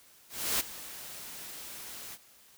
white noise with ADSR envelope, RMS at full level -28 dBFS, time 0.29-2.18 s, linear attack 310 ms, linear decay 15 ms, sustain -16 dB, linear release 44 ms, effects white hiss -59 dBFS RMS until 2.57 s

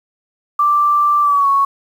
sine tone with pitch glide, 1174.7 to 1108.8 Hz, D6 to C#6, 0 to 0 cents, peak -10 dBFS, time 0.59-1.65 s, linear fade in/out 5 ms, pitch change -100 cents, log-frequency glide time 1.22-1.48 s, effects 7-bit

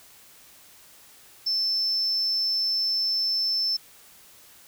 sine tone, 5300 Hz, E8, 9 cents sharp, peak -21 dBFS, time 1.46-3.77 s, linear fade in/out 10 ms, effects tanh soft clip ceiling -19 dBFS + white hiss -52 dBFS RMS until 4.67 s

